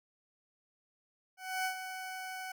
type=tone with ADSR envelope; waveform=20% pulse; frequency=749 Hz; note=F#5; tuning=21 cents sharp; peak=-26 dBFS; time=1.37-2.52 s; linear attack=280 ms; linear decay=92 ms; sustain=-9 dB; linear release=5 ms; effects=none